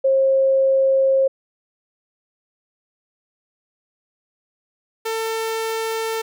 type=tone pair in turn; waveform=sine / sawtooth; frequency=536 / 447.7 Hz; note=C5 / A4; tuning=+42 / +30 cents; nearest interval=minor third; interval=312 cents; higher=first; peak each=-13 / -18 dBFS; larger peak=first; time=0.04-1.28 / 5.05-6.22 s; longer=first; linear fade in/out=10 ms; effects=none